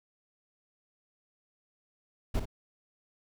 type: noise with echo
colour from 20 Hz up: brown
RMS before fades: -27 dBFS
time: 2.34-2.4 s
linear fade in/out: 10 ms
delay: 56 ms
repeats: 1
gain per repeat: -9 dB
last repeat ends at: 2.456 s
effects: none